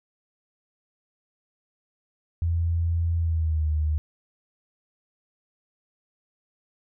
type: tone with pitch glide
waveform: sine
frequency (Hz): 84.1 to 76.68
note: E2 to D#2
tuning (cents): +35 to -25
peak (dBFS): -21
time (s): 2.42-3.98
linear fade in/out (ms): 0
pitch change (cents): -160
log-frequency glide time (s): 3.17-3.68
effects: none